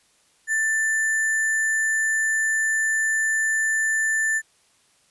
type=tone with sample-and-hold; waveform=sine; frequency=1770 Hz; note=A6; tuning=10 cents sharp; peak=-19 dBFS; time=0.47-4.42 s; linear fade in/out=50 ms; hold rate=8820 Hz; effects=white hiss -61 dBFS RMS until 5.1 s + resampled to 24000 Hz